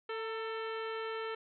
harmonic tone with a mistuned harmonic, 444.8 Hz, A4, 19 cents sharp, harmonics 1 / 2 / 3 / 4 / 5 / 6 / 7 / 8 / 9, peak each -38 / -46 / -43 / -47 / -50 / -52 / -51 / -62 / -57 dBFS, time 0.09-1.35 s, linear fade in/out 5 ms, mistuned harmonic 2, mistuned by +43 cents, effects none

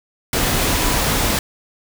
sine tone in noise, 984 Hz, B5, 7 cents flat, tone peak -28 dBFS, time 0.7-0.98 s, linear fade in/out 2 ms, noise pink, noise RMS -18 dBFS, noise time 0.33-1.39 s, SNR -13 dB, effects none

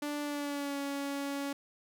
sawtooth tone with pitch glide, 293.1 to 280.5 Hz, D4 to C#4, -3 to +21 cents, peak -30 dBFS, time 0.02-1.53 s, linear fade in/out 5 ms, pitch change -76 cents, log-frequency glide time 0.22-0.78 s, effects none

